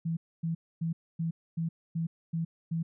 sine tone bursts, 164.81 Hz, E3, in tune, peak -28 dBFS, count 8, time 0.05-2.83 s, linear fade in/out 10 ms, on 120 ms, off 260 ms, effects none

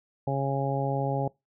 harmonic tone, 137.4 Hz, C#3, 15 cents flat, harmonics 1 / 2 / 3 / 4 / 5 / 6, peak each -28 / -35 / -35 / -32 / -36 / -33 dBFS, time 0.27-1.28 s, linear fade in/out 5 ms, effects noise-tail reverb RT60 0.2 s tail -23 dB re dry

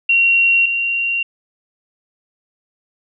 sine tone pair in turn, 2745 / 2758 Hz, F7 / F7, -31 / -22 cents, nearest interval unison, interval 9 cents, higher second, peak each -10 / -16 dBFS, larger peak first, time 0.09-0.66 / 0.66-1.23 s, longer neither, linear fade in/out 5 ms, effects none

